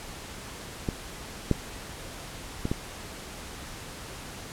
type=clicks; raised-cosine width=3 ms; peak=-14 / -8 / -15 / -13 dBFS; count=4; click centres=0.888 / 1.513 / 2.654 / 2.715 s; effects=pink hiss -41 dBFS RMS until 4.52 s + low-pass 11000 Hz 12 dB/octave